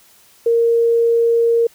sine tone, 464.6 Hz, A#4, 6 cents flat, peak -11 dBFS, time 0.46-1.67 s, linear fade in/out 5 ms, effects white hiss -50 dBFS RMS until 1.74 s

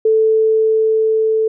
sine tone with level ramp, 440 Hz, A4, in tune, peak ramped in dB -9 to -12 dBFS, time 0.05-1.48 s, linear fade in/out 5 ms, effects none

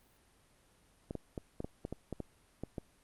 clicks, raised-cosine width 2 ms, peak -25 dBFS, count 11, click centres 1.109 / 1.153 / 1.378 / 1.604 / 1.645 / 1.851 / 1.926 / 2.127 / 2.203 / 2.636 / 2.782 s, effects pink hiss -67 dBFS RMS until 3.03 s + Opus 32 kbps

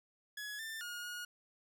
sawtooth tone with pitch steps, 1687 / 1785 / 1433 / 1442 Hz, G#6 / A6 / F6 / F#6, +27 / +24 / +44 / -45 cents, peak -38 dBFS, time 0.37-1.25 s, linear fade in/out 5 ms, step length 220 ms, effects none

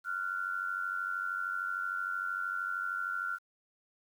sine tone pair together, 1386 / 1479.1 Hz, F6 / F#6, -14 / -1 cents, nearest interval minor second, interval 113 cents, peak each -34 / -37 dBFS, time 0.04-3.39 s, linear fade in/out 50 ms, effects 10-bit

